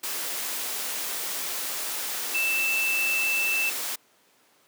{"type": "tone in noise", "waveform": "sine", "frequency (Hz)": 2651, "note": "E7", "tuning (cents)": 9, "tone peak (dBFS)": -23, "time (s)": [2.34, 3.7], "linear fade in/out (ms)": 10, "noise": "white", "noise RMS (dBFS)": -31, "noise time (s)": [0.03, 3.96], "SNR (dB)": 5, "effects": ["pink hiss -61 dBFS RMS until 4.67 s", "high-pass 300 Hz 12 dB/octave"]}